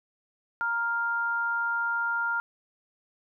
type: tone pair together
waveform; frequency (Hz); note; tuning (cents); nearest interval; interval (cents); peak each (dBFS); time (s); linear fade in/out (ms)
sine; 934.4 / 1400; A#5 / F6; +4 / +4; perfect fifth; 700; -32 / -26; 0.61-2.4; 0
effects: none